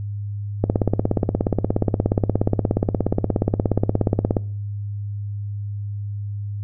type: click train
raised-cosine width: 2 ms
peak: -4 dBFS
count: 64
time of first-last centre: 0.64-4.368 s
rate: 16.9 Hz
effects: noise-tail reverb RT60 0.5 s tail -22 dB re dry + added 102 Hz sine -25 dBFS peak until 6.63 s